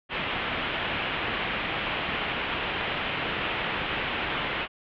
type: low-pass noise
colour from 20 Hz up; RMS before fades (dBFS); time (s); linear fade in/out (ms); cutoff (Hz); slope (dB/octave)
white; -30; 0.09-4.68; 50; 3200; 48
effects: none